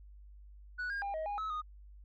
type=tone with pitch steps; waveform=sine; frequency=1476 / 1618 / 801 / 632 / 819 / 1292 / 1236 Hz; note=F#6 / G#6 / G5 / D#5 / G#5 / E6 / D#6; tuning=-5 / -46 / +37 / +27 / -24 / -35 / -12 cents; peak=-32 dBFS; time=0.78-1.62 s; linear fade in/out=20 ms; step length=120 ms; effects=tanh soft clip ceiling -34 dBFS + added 50 Hz sine -51 dBFS peak until 2.04 s